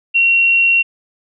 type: tone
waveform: sine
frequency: 2738 Hz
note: F7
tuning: 35 cents flat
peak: -9 dBFS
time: 0.14-0.83 s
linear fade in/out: 20 ms
effects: none